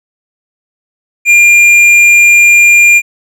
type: tone with tanh clipping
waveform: sine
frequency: 2400 Hz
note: D7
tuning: 37 cents sharp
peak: -3 dBFS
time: 1.25-3.02 s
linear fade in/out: 50 ms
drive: 8 dB
effects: none